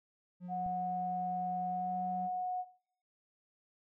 triangle tone with pitch glide, 179 to 184.14 Hz, F3 to F#3, +43 to -8 cents, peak -38 dBFS, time 0.4-2.3 s, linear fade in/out 50 ms, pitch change +49 cents, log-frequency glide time 1.69-1.95 s
sine tone, 731 Hz, F#5, 21 cents flat, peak -34 dBFS, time 0.48-2.65 s, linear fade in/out 50 ms
click, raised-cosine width 5 ms, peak -38 dBFS, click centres 0.663 s
effects noise-tail reverb RT60 0.6 s tail -17 dB re dry

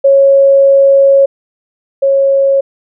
sine tone pair in turn, 550 / 548 Hz, C#5 / C#5, -14 / -20 cents, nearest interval unison, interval 6 cents, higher first, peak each -3 / -6 dBFS, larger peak first, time 0.04-1.26 / 2.02-2.61 s, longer first, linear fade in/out 10 ms, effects none

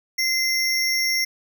square tone pair together, 2070 / 5526 Hz, C7 / F8, -19 / -19 cents, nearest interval octave + perfect fourth, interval 1700 cents, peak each -23 dBFS, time 0.18-1.25 s, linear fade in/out 10 ms, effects none

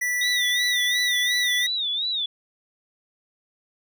square tone, 1966 Hz, B6, 8 cents flat, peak -23 dBFS, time 0.01-1.67 s, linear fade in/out 10 ms
sine tone with vibrato, 3681 Hz, A#7, 23 cents flat, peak -23 dBFS, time 0.21-2.26 s, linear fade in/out 5 ms, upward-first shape sine, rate 2.8 Hz, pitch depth 130 cents each way
effects none

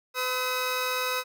15% pulse tone pair together, 506 / 1275 Hz, B4 / D#6, +42 / +42 cents, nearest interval octave + major third, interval 1600 cents, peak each -23 dBFS, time 0.14-1.24 s, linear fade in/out 50 ms, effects none

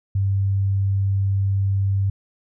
sine tone, 98 Hz, G2, in tune, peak -17 dBFS, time 0.15-2.1 s, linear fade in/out 5 ms, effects none

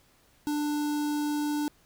square tone with notch filter, 295.7 Hz, D4, 12 cents sharp, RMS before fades -29 dBFS, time 0.47-1.68 s, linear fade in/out 0 ms, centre 2200 Hz, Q 1.1, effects pink hiss -63 dBFS RMS until 1.85 s

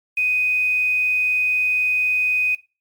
sine tone with quantisation, 2498 Hz, D#7, 6 cents sharp, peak -17 dBFS, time 0.17-2.55 s, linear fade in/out 5 ms, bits 7, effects noise-tail reverb RT60 0.3 s tail -19 dB re dry + MP3 96 kbps

